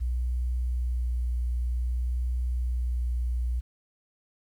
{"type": "tone with vibrato", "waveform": "sine", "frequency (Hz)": 60.9, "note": "B1", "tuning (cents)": -24, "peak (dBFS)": -25, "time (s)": [0, 3.61], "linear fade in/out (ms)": 20, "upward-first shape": "sine", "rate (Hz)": 0.53, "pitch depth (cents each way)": 14, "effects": ["10-bit"]}